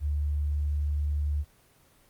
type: tone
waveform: sine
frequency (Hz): 73.42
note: D2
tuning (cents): 0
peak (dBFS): -25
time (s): 0-1.45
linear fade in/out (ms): 50
effects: pink hiss -61 dBFS RMS until 2.09 s + Opus 24 kbps